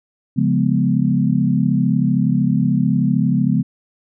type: chord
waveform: sine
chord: C# dominant seventh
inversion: none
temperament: equal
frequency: 138.59 / 174.61 / 207.7 / 246.9 Hz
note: C#3 / E#3 / G#3 / B3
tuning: 0 / 0 / 0 / 0 cents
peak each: -19 dBFS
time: 0.36-3.63 s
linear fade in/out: 20 ms
effects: none